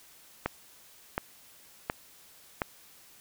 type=click train; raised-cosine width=0.5 ms; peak=-13 dBFS; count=4; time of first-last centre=0.46-2.618 s; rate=1.39 Hz; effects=white hiss -56 dBFS RMS until 3.2 s